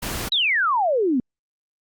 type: noise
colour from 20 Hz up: pink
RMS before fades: -28 dBFS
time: 0.02-0.29 s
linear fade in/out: 10 ms
type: exponential sweep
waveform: sine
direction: down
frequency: 3978 to 235.5 Hz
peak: -17 dBFS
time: 0.32-1.2 s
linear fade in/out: 2 ms
effects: Opus 48 kbps